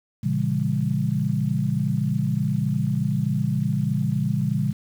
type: chord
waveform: sine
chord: A# diminished seventh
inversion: none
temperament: just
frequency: 116.54 / 139.85 / 167.82 / 201.4 Hz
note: A#2 / C#3 / E3 / G3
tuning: 0 / +16 / +31 / +47 cents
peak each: -27 / -24 / -27 / -26 dBFS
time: 0.23-4.73 s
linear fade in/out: 10 ms
effects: 8-bit

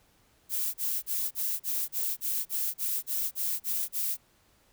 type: noise bursts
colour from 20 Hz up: violet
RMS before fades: -30 dBFS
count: 13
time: 0.49-4.172 s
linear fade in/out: 50 ms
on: 250 ms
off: 36 ms
effects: pink hiss -65 dBFS RMS until 4.72 s

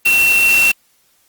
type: tone in noise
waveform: sine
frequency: 2714 Hz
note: E7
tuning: 50 cents sharp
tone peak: -9 dBFS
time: 0.05-0.72 s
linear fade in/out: 10 ms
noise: white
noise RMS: -20 dBFS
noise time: 0.05-0.72 s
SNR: +8 dB
effects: white hiss -57 dBFS RMS until 1.28 s + Opus 24 kbps

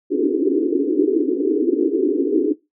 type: band-pass noise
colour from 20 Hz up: pink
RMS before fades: -18 dBFS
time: 0.1-2.54 s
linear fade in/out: 20 ms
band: 270 to 440 Hz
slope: 96 dB/octave
effects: noise-tail reverb RT60 0.2 s tail -19 dB re dry

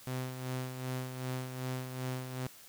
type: tone with tremolo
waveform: sawtooth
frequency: 128.4 Hz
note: C3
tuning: 32 cents flat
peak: -30 dBFS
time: 0.07-2.47 s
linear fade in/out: 2 ms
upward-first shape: sine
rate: 2.6 Hz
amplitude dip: 55%
effects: white hiss -55 dBFS RMS until 2.68 s

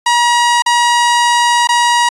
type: tone with dropouts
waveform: sawtooth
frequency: 956 Hz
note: A#5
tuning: 43 cents sharp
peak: -5 dBFS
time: 0.06-2.09 s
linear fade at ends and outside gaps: 5 ms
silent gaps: 0.622-0.661 / 1.673-1.689 s
effects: resampled to 22050 Hz

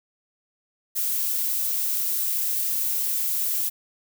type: noise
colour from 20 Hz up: violet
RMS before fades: -25 dBFS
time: 0.95-3.7 s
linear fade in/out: 20 ms
effects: none

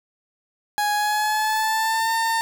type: tone with pitch glide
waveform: 30% pulse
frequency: 831 to 906.2 Hz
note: G#5 to A#5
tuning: +1 to -49 cents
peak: -17 dBFS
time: 0.78-2.41 s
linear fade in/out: 0 ms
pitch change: +150 cents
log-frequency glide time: 0.93-2.13 s
effects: 8-bit

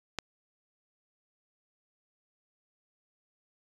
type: click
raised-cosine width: 0.2 ms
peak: -14 dBFS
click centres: 0.187 s
effects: resampled to 22050 Hz

